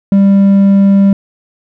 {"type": "tone with hard clipping", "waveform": "sine", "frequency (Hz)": 197.3, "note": "G3", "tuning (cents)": 11, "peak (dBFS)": -5, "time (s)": [0.12, 1.13], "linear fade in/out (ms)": 2, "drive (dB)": 3, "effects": []}